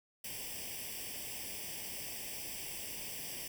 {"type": "noise with comb filter", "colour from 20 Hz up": "white", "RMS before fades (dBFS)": -43, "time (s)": [0.24, 3.48], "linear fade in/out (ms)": 5, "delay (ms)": 0.37, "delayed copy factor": 0.9, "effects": []}